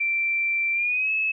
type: tone with pitch glide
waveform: sine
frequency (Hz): 2349 to 2591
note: D7 to E7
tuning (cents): 0 to -30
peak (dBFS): -21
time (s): 0-1.32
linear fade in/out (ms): 10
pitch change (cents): +170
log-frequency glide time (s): 0.73-1.11
effects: none